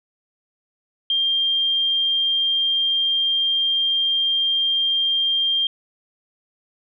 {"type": "tone", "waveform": "sine", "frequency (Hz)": 3193, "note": "G7", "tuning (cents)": 31, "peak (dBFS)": -17, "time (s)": [1.1, 5.67], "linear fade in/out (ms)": 2, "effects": []}